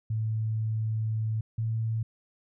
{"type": "tone pair in turn", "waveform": "sine", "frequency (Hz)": [110, 112.18], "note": ["A2", "A2"], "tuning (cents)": [0, 34], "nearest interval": "unison", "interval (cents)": 34, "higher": "second", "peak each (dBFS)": -26, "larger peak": "neither", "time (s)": [[0.1, 1.41], [1.58, 2.03]], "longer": "first", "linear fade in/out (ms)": 5, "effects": []}